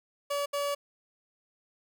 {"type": "tone bursts at uneven times", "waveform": "30% pulse", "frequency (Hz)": 571, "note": "D5", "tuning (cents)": -49, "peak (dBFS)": -26, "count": 2, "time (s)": [[0.3, 0.46], [0.53, 0.75]], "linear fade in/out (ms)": 10, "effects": []}